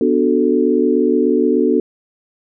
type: chord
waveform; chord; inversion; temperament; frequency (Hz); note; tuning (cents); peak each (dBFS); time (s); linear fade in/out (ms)
sine; B minor seventh; none; equal; 246.9 / 293.7 / 370 / 440; B3 / D4 / F#4 / A4; 0 / 0 / 0 / 0; -17; 0.01-1.8; 2
effects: none